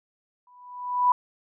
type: tone with exponential growth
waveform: sine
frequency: 987.8 Hz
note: B5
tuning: in tune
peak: -14 dBFS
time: 0.47-1.12 s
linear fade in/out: 2 ms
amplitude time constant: 140 ms
effects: none